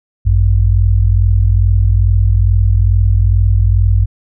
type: tone pair together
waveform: sine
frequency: 53.66 / 96 Hz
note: A1 / G2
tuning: -43 / -36 cents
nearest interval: minor seventh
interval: 1007 cents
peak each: -10 dBFS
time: 0.25-4.06 s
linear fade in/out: 20 ms
effects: none